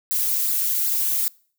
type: noise with flanger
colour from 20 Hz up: violet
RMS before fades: -22 dBFS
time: 0.11-1.28 s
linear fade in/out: 0 ms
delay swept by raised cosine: 0.31 to 4.01 ms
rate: 2.6 Hz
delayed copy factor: -0.8
effects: noise-tail reverb RT60 0.5 s tail -25 dB re dry